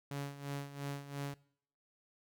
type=tone with tremolo; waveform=sawtooth; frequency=141.2 Hz; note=C#3; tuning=32 cents sharp; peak=-33 dBFS; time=0.11-1.34 s; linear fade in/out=2 ms; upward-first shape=sine; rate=2.9 Hz; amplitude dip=75%; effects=noise-tail reverb RT60 0.6 s tail -21 dB re dry